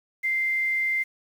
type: tone with quantisation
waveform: sine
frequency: 2089 Hz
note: C7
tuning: 3 cents flat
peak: -22 dBFS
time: 0.23-1.04 s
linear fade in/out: 20 ms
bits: 8
effects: none